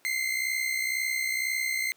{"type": "tone pair together", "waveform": "40% pulse", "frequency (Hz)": [2064, 2126], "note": ["C7", "C7"], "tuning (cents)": [-24, 27], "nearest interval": "minor second", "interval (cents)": 51, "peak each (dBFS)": [-28, -30], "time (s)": [0.05, 1.92], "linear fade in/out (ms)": 0, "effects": ["pink hiss -63 dBFS RMS until 1.96 s", "high-pass 300 Hz 12 dB/octave"]}